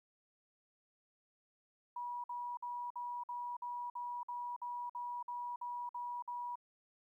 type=tone bursts; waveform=sine; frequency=969 Hz; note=B5; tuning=33 cents flat; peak=-39 dBFS; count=14; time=1.96-6.556 s; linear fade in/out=5 ms; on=280 ms; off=52 ms; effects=13-bit